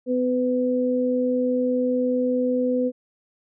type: tone pair together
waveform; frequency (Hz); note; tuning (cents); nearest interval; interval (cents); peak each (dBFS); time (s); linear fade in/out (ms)
sine; 252.1 / 501; B3 / B4; +36 / +25; octave; 1189; -22; 0.06-2.92; 50
effects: none